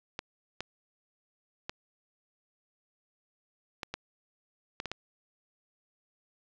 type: clicks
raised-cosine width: 0.2 ms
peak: -17 dBFS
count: 8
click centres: 0.191 / 0.606 / 1.695 / 3.832 / 3.94 / 4.801 / 4.857 / 4.916 s
effects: low-pass 5000 Hz 12 dB/octave + 9-bit